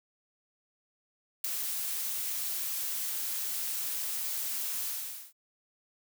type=noise with ADSR envelope; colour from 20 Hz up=blue; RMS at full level=-26 dBFS; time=1.44-5.33 s; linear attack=6 ms; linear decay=5 ms; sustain=-8 dB; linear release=470 ms; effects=none